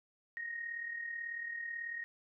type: tone with amplitude modulation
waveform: sine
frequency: 1867 Hz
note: A#6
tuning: 2 cents sharp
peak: -36 dBFS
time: 0.37-2.04 s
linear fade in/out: 0 ms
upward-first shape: sine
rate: 38.2 Hz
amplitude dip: 55%
effects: none